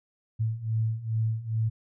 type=beating tone pair; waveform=sine; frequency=110 / 112.4 Hz; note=A2 / A2; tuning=0 / +37 cents; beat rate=2.4 Hz; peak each=-30 / -27 dBFS; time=0.39-1.7 s; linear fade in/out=20 ms; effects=none